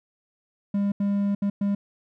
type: tone bursts at uneven times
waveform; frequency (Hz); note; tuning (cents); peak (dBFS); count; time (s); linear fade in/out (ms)
triangle; 201.1; G3; +44; -19; 4; 0.74-0.92 / 1-1.35 / 1.42-1.5 / 1.61-1.75; 5
effects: none